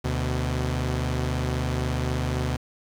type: tone pair together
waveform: sawtooth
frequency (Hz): 74.9 / 125.97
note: D2 / B2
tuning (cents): +35 / +35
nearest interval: major sixth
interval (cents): 900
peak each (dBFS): -23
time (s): 0.04-2.57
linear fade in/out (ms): 10
effects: low-pass 8000 Hz 12 dB/octave + 8-bit